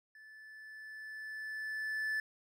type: tone with level ramp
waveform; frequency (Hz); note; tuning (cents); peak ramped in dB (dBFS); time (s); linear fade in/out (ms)
triangle; 1745; A6; -15; -52 to -30; 0.15-2.2; 2
effects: none